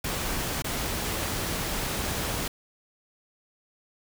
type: noise with dropouts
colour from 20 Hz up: pink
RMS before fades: -30 dBFS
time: 0.04-2.48 s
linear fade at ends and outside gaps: 5 ms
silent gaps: 0.622-0.643 s
effects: none